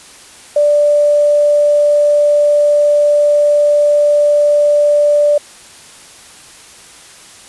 sine tone with quantisation, 587.3 Hz, D5, in tune, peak -7 dBFS, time 0.56-5.38 s, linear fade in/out 5 ms, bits 6, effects white hiss -38 dBFS RMS until 7.48 s + resampled to 24000 Hz

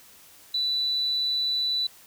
sine tone, 3972 Hz, B7, 9 cents sharp, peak -23 dBFS, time 0.54-1.87 s, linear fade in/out 5 ms, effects white hiss -52 dBFS RMS until 2.06 s

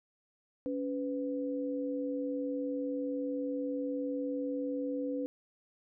sine tone pair together, 280.6 / 500 Hz, C#4 / B4, +21 / +21 cents, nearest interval minor seventh, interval 1000 cents, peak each -34 / -36 dBFS, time 0.66-5.26 s, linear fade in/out 0 ms, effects none

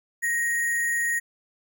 sine tone with sample-and-hold, 1878 Hz, A#6, 12 cents sharp, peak -22 dBFS, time 0.22-1.2 s, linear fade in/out 20 ms, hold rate 8820 Hz, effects none

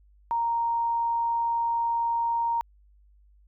sine tone, 931 Hz, A#5, 2 cents flat, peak -23 dBFS, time 0.31-2.61 s, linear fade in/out 0 ms, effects added 50 Hz sine -55 dBFS peak until 3.47 s

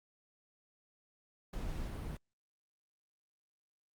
brown noise, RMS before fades -40 dBFS, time 1.53-2.17 s, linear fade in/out 5 ms, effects Opus 48 kbps

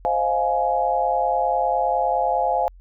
sine chord, F minor seventh, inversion second, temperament just, 523.8 / 628.6 / 698.5 / 838.1 Hz, C5 / Eb5 / F5 / Ab5, +2 / +18 / 0 / +16 cents, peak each -25 / -28 / -22 / -22 dBFS, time 0.05-2.68 s, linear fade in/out 0 ms, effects added 44 Hz sine -43 dBFS peak until 2.8 s

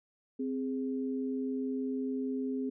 sine tone pair together, 260.8 / 414.2 Hz, C4 / G#4, -5 / -5 cents, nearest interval minor sixth, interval 800 cents, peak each -32 / -38 dBFS, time 0.39-2.7 s, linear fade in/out 10 ms, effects none

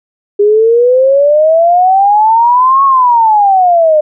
sine exponential two-way sweep, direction up then down, 404.8 to 1108.7 to 599 Hz, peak -4 dBFS, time 0.39-4.01 s, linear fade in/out 10 ms, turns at 2.84 s, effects none

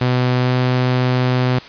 sawtooth tone with pitch glide, 125.5 to 126.45 Hz, B2 to B2, +28 to +41 cents, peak -10 dBFS, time 0.01-1.59 s, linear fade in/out 5 ms, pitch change +13 cents, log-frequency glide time 0.42-0.5 s, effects white hiss -37 dBFS RMS until 1.68 s + resampled to 11025 Hz

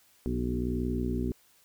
harmonic tone with a mistuned harmonic, 61 Hz, B1, 21 cents flat, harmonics 1 / 2 / 3 / 4 / 5 / 6 / 7, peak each -33 / -36 / -38 / -32 / -39 / -36 / -45 dBFS, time 0.26-1.32 s, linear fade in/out 0 ms, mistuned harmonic 6, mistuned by +24 cents, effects white hiss -63 dBFS RMS until 1.64 s

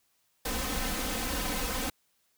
pink noise with comb filter, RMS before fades -32 dBFS, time 0.45-1.9 s, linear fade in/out 5 ms, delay 3.9 ms, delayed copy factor +0.85, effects white hiss -72 dBFS RMS until 2.37 s

